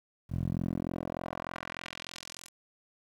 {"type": "tone with band-pass filter sweep", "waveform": "10% pulse", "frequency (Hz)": 43.33, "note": "F1", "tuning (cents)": -13, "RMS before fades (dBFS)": -37, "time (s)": [0.29, 2.5], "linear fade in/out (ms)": 50, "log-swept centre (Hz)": [100, 9000], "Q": 1.2, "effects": ["10-bit"]}